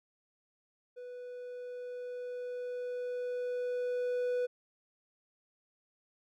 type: tone with level ramp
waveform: triangle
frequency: 493.9 Hz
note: B4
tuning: in tune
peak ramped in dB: -41 to -27 dBFS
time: 0.96-4.47 s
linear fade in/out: 20 ms
effects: none